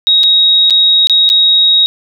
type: tone with dropouts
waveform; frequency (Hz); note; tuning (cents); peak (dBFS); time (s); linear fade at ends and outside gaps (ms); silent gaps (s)
sine; 3784; A#7; +25; -5; 0.07-1.86; 0; 0.233-0.237 / 0.699-0.706 / 1.071-1.097 / 1.291-1.3
effects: none